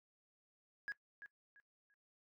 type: tone with echo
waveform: sine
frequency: 1661.2 Hz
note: G#6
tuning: in tune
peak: -37 dBFS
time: 0.88-0.92 s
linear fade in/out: 0 ms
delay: 340 ms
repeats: 3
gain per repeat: -12 dB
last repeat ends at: 1.94 s
effects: noise-tail reverb RT60 0.1 s tail -18 dB re dry + tanh soft clip ceiling -38 dBFS